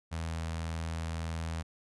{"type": "tone with notch filter", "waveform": "sawtooth", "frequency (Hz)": 81.7, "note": "E2", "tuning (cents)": -15, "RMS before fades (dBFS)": -36, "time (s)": [0.11, 1.63], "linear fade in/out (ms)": 20, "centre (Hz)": 350, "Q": 1.2, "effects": ["resampled to 24000 Hz"]}